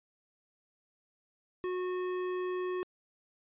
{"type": "tone with hard clipping", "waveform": "triangle", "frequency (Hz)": 365, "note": "F#4", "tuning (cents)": -24, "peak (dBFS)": -34, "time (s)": [1.64, 2.83], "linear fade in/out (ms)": 0, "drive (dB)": 17, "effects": ["resampled to 8000 Hz"]}